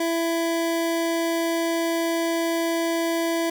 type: tone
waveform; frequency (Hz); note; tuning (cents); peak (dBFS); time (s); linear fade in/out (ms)
25% pulse; 332.9; E4; +17; -18; 0-3.5; 5
effects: none